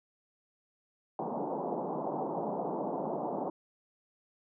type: band-pass noise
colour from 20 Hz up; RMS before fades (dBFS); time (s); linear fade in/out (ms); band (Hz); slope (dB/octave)
white; -35; 1.19-3.5; 2; 160 to 910; 48
effects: none